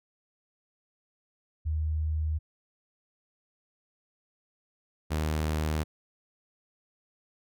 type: tone pair in turn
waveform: sine / sawtooth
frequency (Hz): 77.78 / 77.37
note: D#2 / D#2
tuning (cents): 0 / -9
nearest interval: unison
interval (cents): 9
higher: first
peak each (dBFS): -26 / -23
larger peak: second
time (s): 1.65-2.39 / 5.1-5.84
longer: neither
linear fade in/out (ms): 20
effects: none